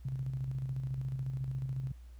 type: tone with tremolo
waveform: sine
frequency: 131.9 Hz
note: C3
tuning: 14 cents sharp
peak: -32 dBFS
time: 0.05-1.92 s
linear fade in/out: 5 ms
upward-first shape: square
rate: 14 Hz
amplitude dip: 40%
effects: added 60 Hz sine -48 dBFS peak until 2.19 s + pink hiss -69 dBFS RMS until 2.19 s